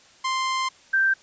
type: tone pair in turn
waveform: sawtooth / sine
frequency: 1046.5 / 1568 Hz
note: C6 / G6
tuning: 0 / 0 cents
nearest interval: perfect fifth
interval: 700 cents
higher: second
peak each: -19 / -17 dBFS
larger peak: second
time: 0.24-0.69 / 0.93-1.14 s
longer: first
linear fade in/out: 10 ms
effects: white hiss -53 dBFS RMS until 1.22 s + resampled to 16000 Hz